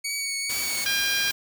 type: tone with vibrato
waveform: 15% pulse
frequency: 2243 Hz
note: C#7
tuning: 20 cents sharp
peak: -20 dBFS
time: 0.04-0.85 s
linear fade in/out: 10 ms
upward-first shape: triangle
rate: 2.3 Hz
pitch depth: 23 cents each way
type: noise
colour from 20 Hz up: white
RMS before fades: -32 dBFS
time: 0.49-1.32 s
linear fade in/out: 10 ms
type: harmonic tone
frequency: 804 Hz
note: G5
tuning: 44 cents sharp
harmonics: 2 / 3 / 4 / 5 / 6 / 7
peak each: -27 / -29 / -30 / -31 / -32 / -32 dBFS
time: 0.86-1.31 s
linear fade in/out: 2 ms
effects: none